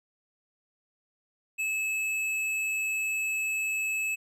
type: tone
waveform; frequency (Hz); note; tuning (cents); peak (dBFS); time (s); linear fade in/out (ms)
square; 2599; E7; -25; -28; 1.58-4.16; 20
effects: low-pass 12000 Hz 12 dB/octave